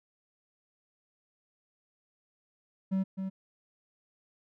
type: tone with echo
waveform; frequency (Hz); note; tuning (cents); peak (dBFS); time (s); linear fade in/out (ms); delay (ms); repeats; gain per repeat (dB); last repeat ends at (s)
triangle; 191.1; G3; -44; -24; 2.91-3.04; 20; 260; 1; -6; 3.3
effects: none